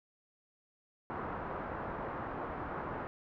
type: low-pass noise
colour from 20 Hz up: white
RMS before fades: -40 dBFS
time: 1.1-3.07 s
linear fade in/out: 0 ms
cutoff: 1300 Hz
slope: 24 dB/octave
effects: none